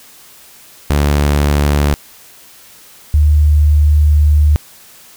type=tone pair in turn; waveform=sawtooth / sine; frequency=72.6 / 74.86 Hz; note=D2 / D2; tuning=-19 / +34 cents; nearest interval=minor second; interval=53 cents; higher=second; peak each=-6 dBFS; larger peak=neither; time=0.9-1.94 / 3.14-4.56 s; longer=second; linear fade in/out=0 ms; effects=white hiss -41 dBFS RMS until 5.16 s